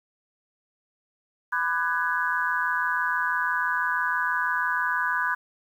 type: chord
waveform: sine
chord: G# half-diminished seventh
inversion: first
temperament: just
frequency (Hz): 996.7 / 1196.1 / 1495.1 / 1661.2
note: B5 / D6 / F#6 / G#6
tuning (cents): +16 / +31 / +18 / 0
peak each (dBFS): -28 / -32 / -27 / -28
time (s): 1.52-5.35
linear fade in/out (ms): 10
effects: 9-bit